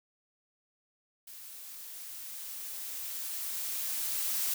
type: noise with level ramp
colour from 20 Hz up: blue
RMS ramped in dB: -48 to -31 dBFS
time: 1.27-4.54 s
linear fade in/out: 5 ms
effects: none